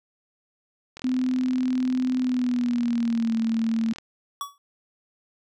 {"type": "click train", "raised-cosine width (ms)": 0.2, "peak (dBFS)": -22, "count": 124, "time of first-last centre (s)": [0.97, 3.985], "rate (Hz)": 40.8}
{"type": "tone with pitch glide", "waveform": "sine", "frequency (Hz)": [255, 225.9], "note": ["C4", "A3"], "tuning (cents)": [-44, 46], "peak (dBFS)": -21, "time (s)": [1.04, 3.93], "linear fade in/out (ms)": 5, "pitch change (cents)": -210, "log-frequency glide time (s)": [2.19, 3.35]}
{"type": "tone with exponential decay", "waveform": "square", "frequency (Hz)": 1133, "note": "C#6", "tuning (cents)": 37, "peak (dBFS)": -26, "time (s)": [4.41, 4.58], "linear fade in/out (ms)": 1, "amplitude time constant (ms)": 35}
{"effects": []}